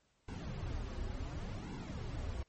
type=noise with flanger; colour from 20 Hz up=brown; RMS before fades=-41 dBFS; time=0.28-2.43 s; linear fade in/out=5 ms; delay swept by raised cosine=1.6 to 6.9 ms; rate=0.69 Hz; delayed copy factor=-0.85; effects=pink hiss -75 dBFS RMS until 2.48 s + MP3 32 kbps